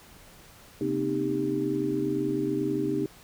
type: tone cluster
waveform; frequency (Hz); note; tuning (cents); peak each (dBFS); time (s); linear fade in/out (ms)
sine; 135.3 / 236.5 / 258.6 / 307.9 / 395.2; C#3 / A#3 / C4 / D#4 / G4; -42 / +25 / -20 / -18 / +14; -36 / -37 / -33 / -28 / -30; 0.81-3.06; 2
effects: pink hiss -52 dBFS RMS until 3.23 s